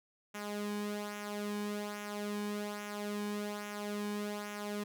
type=tone with flanger; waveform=sawtooth; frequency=207 Hz; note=G#3; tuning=5 cents flat; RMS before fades=-39 dBFS; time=0.34-4.84 s; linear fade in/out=10 ms; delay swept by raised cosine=0.22 to 1.52 ms; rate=1.2 Hz; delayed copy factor=-0.6; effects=none